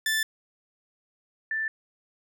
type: tone pair in turn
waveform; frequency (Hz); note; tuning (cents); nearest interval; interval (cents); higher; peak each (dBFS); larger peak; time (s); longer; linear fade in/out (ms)
sawtooth / sine; 1760 / 1768.3; A6 / A6; 0 / +8; unison; 8; second; -20 / -26; first; 0.06-0.23 / 1.51-1.68; neither; 2
effects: none